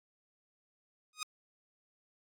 10% pulse tone with exponential growth, 1244.5 Hz, D#6, in tune, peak -24 dBFS, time 1.13-1.23 s, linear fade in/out 2 ms, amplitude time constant 20 ms, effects AAC 64 kbps

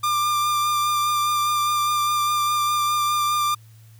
45% pulse tone with vibrato, 1193 Hz, D6, 27 cents sharp, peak -19 dBFS, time 0.03-3.55 s, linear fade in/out 10 ms, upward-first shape sine, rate 4.9 Hz, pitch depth 16 cents each way, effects added 111 Hz sine -45 dBFS peak until 3.99 s + white hiss -58 dBFS RMS until 3.99 s

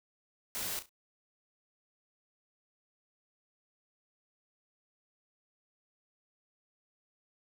white noise with echo, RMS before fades -37 dBFS, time 0.55-0.79 s, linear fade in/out 0 ms, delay 34 ms, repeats 3, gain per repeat -11 dB, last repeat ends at 0.892 s, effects none

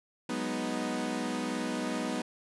sawtooth chord, G# minor seventh, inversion third, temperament equal, 185 / 207.7 / 246.9 / 311.1 Hz, F#3 / G#3 / B3 / D#4, 0 / 0 / 0 / 0 cents, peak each -36 / -35 / -30 / -33 dBFS, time 0.29-2.22 s, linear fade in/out 5 ms, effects resampled to 24000 Hz

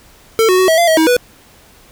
square tone with pitch steps, 448 / 368.9 / 373.5 / 646 / 687 / 640 / 319.4 / 491.4 Hz, A4 / F#4 / F#4 / E5 / F5 / D#5 / D#4 / B4, +31 / -5 / +16 / -35 / -29 / +49 / +45 / -9 cents, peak -9 dBFS, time 0.39-1.166 s, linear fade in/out 0 ms, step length 97 ms, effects pink hiss -45 dBFS RMS until 1.91 s

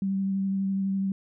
sine tone with vibrato, 194.1 Hz, G3, 17 cents flat, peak -24 dBFS, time 0.02-1.12 s, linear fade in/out 2 ms, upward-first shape sine, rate 12 Hz, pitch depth 13 cents each way, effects none

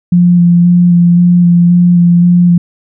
sine tone with vibrato, 174.61 Hz, F3, in tune, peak -3 dBFS, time 0.12-2.58 s, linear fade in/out 5 ms, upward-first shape square, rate 1.9 Hz, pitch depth 13 cents each way, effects none

